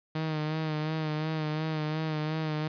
sawtooth tone with vibrato, 155.56 Hz, D#3, in tune, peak -25 dBFS, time 0.15-2.68 s, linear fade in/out 5 ms, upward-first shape sine, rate 2.8 Hz, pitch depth 37 cents each way, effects resampled to 11025 Hz + 9-bit

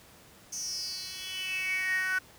10% pulse tone with high-pass filter sweep, 374.1 Hz, F#4, 19 cents sharp, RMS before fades -33 dBFS, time 0.52-2.19 s, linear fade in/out 10 ms, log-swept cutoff 6400 to 1500 Hz, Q 8.7, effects pink hiss -55 dBFS RMS until 2.38 s + high-pass 60 Hz 12 dB/octave

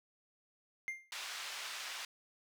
triangle tone with exponential decay, 2106 Hz, C7, 11 cents sharp, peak -32 dBFS, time 0.88-1.11 s, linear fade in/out 0 ms, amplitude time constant 49 ms
white band-pass noise, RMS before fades -44 dBFS, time 1.12-2.05 s, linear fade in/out 2 ms, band 970 to 4500 Hz, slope 12 dB/octave
effects none

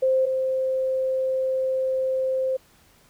sine tone pair in turn, 523.3 / 523.3 Hz, C5 / C5, 0 / 0 cents, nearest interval unison, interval 0 cents, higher neither, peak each -17 / -21 dBFS, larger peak first, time 0.02-0.26 / 0.26-2.57 s, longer second, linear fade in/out 10 ms, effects pink hiss -57 dBFS RMS until 3.09 s

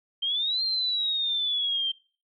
sine exponential two-way sweep, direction up then down, 3136 to 4204 to 3136 Hz, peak -24 dBFS, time 0.22-1.92 s, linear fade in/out 10 ms, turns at 0.63 s, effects noise-tail reverb RT60 0.4 s tail -22 dB re dry

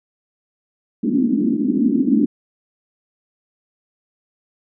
pink band-pass noise, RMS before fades -17 dBFS, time 1.03-2.26 s, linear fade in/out 10 ms, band 220 to 300 Hz, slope 48 dB/octave, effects none

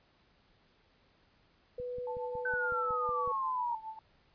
sine tone, 493.9 Hz, B4, in tune, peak -36 dBFS, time 1.78-3.32 s, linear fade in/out 5 ms
click train, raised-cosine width 5 ms, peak -37 dBFS, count 9, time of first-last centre 1.8-3.276 s, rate 5.42 Hz
sine tone with tremolo, 880 Hz, A5, in tune, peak -37 dBFS, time 2.07-3.99 s, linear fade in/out 2 ms, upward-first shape triangle, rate 7.3 Hz, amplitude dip 85%
sine exponential sweep, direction down, 1539 to 932.3 Hz, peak -31 dBFS, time 2.45-3.75 s, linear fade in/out 5 ms
effects pink hiss -68 dBFS RMS until 4.34 s + resampled to 11025 Hz

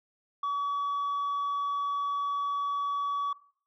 sine tone, 1137 Hz, C#6, 44 cents sharp, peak -25 dBFS, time 0.43-3.33 s, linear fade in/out 5 ms, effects noise-tail reverb RT60 0.5 s tail -19 dB re dry + tanh soft clip ceiling -27 dBFS

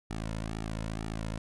sawtooth tone with flanger, 54.5 Hz, A1, 16 cents flat, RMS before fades -36 dBFS, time 0.1-1.38 s, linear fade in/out 5 ms, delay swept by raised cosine 1.9 to 2.58 ms, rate 2.1 Hz, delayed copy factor -0.85, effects resampled to 24000 Hz

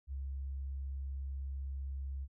sine tone, 67.9 Hz, C#2, 35 cents flat, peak -37 dBFS, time 0.07-2.28 s, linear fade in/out 50 ms, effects none

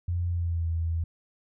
sine tone with pitch glide, 87.31 to 82.7 Hz, F2 to E2, 0 to +6 cents, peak -25 dBFS, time 0.08-1.04 s, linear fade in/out 5 ms, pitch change -94 cents, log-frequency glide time 0.28-0.68 s, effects none

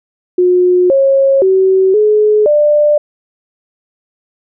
sine tone with pitch steps, 360.7 / 544 / 379.8 / 424.3 / 594 Hz, F#4 / C#5 / F#4 / G#4 / D5, -44 / -33 / +45 / +37 / +20 cents, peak -6 dBFS, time 0.38-2.98 s, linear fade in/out 5 ms, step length 520 ms, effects none

